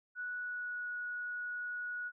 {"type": "tone with pitch glide", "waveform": "sine", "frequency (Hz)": [1473, 1461.1], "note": ["F#6", "F#6"], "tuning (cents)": [-8, -22], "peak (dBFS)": -37, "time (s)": [0.15, 2.12], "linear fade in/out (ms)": 50, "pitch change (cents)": -14, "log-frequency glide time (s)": [0.36, 0.88], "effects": []}